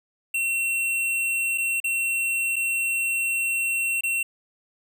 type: tone with dropouts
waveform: square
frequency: 2720 Hz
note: F7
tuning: 46 cents flat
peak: -23 dBFS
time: 0.34-4.23 s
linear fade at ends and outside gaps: 5 ms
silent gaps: 1.577-1.581 / 1.802-1.841 / 2.559-2.563 / 4.009-4.035 s
effects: none